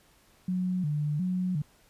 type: tone with vibrato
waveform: sine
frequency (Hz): 164.9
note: E3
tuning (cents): +1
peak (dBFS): -26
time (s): 0.48-1.62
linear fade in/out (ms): 5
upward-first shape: square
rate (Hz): 1.4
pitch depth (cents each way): 180
effects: pink hiss -62 dBFS RMS until 1.89 s + resampled to 32000 Hz